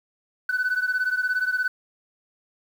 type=beating tone pair; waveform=sine; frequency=1494 / 1511 Hz; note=F#6 / F#6; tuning=+16 / +36 cents; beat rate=17 Hz; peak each=-22 / -24 dBFS; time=0.49-1.68 s; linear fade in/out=5 ms; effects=tanh soft clip ceiling -18 dBFS + 8-bit